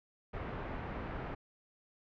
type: low-pass noise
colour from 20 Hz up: pink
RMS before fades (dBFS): -41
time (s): 0.33-1.35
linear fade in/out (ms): 10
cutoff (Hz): 1800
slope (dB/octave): 12
effects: low-pass 3000 Hz 12 dB/octave